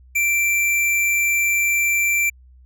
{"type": "tone", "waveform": "square", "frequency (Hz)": 2349, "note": "D7", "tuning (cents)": 0, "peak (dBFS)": -17, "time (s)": [0.15, 2.3], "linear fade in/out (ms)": 10, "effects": ["added 63 Hz sine -45 dBFS peak until 2.65 s"]}